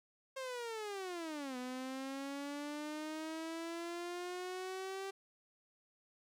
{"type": "linear two-way sweep", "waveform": "sawtooth", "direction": "down then up", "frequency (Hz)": [537, 248.9, 391.2], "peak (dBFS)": -37, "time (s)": [0.36, 5.11], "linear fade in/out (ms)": 10, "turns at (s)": 1.57, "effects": ["low-pass 10000 Hz 12 dB/octave", "12-bit"]}